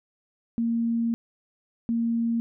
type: tone pair in turn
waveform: sine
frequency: 231.5 / 231.5 Hz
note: A#3 / A#3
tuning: -12 / -12 cents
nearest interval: unison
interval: 0 cents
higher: neither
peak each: -22 dBFS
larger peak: neither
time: 0.58-1.14 / 1.89-2.4 s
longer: first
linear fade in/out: 0 ms
effects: none